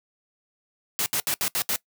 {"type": "noise bursts at uneven times", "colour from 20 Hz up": "white", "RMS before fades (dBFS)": -25, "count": 6, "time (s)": [[0.99, 1.06], [1.13, 1.2], [1.27, 1.34], [1.41, 1.48], [1.55, 1.62], [1.69, 1.76]], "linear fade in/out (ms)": 0, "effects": ["noise-tail reverb RT60 0.1 s tail -20 dB re dry", "high-pass 100 Hz 12 dB/octave"]}